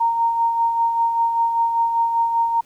sine tone with tremolo, 925 Hz, A#5, 14 cents flat, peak -14 dBFS, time 0-2.61 s, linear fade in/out 10 ms, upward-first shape sine, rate 5.1 Hz, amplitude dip 45%, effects pink hiss -55 dBFS RMS until 2.65 s

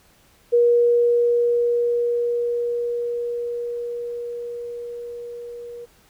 sine tone with level ramp, 477.1 Hz, A#4, 40 cents sharp, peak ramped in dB -12 to -33 dBFS, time 0.52-5.86 s, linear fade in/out 20 ms, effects pink hiss -56 dBFS RMS until 6.09 s

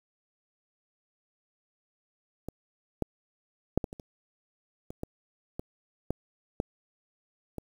clicks, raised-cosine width 2 ms, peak -23 / -14 / -9 / -18 / -27 / -30 / -26 / -20 / -21 / -15 / -14 / -23 dBFS, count 12, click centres 2.486 / 3.023 / 3.776 / 3.842 / 3.929 / 3.998 / 4.905 / 5.034 / 5.595 / 6.106 / 6.601 / 7.583 s, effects 8-bit

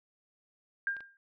sine tone with exponential decay, 1602 Hz, G6, 37 cents sharp, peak -26 dBFS, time 0.87-1.17 s, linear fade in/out 1 ms, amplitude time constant 64 ms
clicks, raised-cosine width 0.3 ms, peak -36 dBFS, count 2, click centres 0.967 / 1.006 s
effects none

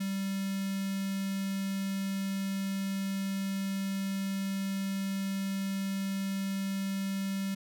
square tone with notch filter, 194.7 Hz, G3, 12 cents flat, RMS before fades -33 dBFS, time 0-7.55 s, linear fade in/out 10 ms, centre 750 Hz, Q 0.51, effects none

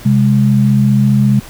sine tone pair together, 130.81 / 205.6 Hz, C3 / G#3, 0 / -17 cents, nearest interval minor sixth, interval 783 cents, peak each -10 dBFS, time 0.05-1.4 s, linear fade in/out 10 ms, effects pink hiss -35 dBFS RMS until 1.49 s

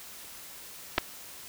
clicks, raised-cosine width 0.3 ms, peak -8 dBFS, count 2, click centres 0.98 / 0.983 s, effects white hiss -46 dBFS RMS until 1.48 s

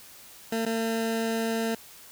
20% pulse tone with dropouts, 226 Hz, A3, 47 cents sharp, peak -21 dBFS, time 0.52-1.75 s, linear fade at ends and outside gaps 5 ms, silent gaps 0.654-0.661 s, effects white hiss -49 dBFS RMS until 2.11 s

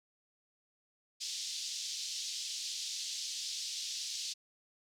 white band-pass noise, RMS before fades -40 dBFS, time 1.2-4.34 s, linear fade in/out 20 ms, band 3500 to 6100 Hz, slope 24 dB/octave, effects none

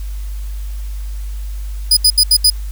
sawtooth tone bursts, 4971 Hz, D#8, 2 cents flat, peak -4 dBFS, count 5, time 1.91-2.501 s, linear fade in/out 5 ms, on 59 ms, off 74 ms, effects added 50 Hz sine -21 dBFS peak until 2.71 s + white hiss -43 dBFS RMS until 2.71 s

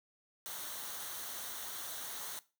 white noise with comb filter, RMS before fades -43 dBFS, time 0.46-2.39 s, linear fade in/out 0 ms, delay 0.4 ms, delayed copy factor -0.55, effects noise-tail reverb RT60 0.3 s tail -18 dB re dry

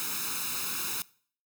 white noise with comb filter, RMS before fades -33 dBFS, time 0-1.02 s, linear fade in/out 0 ms, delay 0.77 ms, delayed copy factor +0.75, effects noise-tail reverb RT60 0.5 s tail -21 dB re dry + high-pass 150 Hz 12 dB/octave

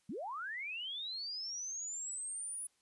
sine linear sweep, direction up, 163 to 9956 Hz, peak -39 dBFS, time 0.09-2.67 s, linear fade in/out 5 ms, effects white hiss -75 dBFS RMS until 2.81 s + resampled to 24000 Hz

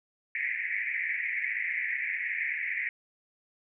white band-pass noise, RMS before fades -32 dBFS, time 0.35-2.89 s, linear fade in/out 2 ms, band 1800 to 2300 Hz, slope 96 dB/octave, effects none

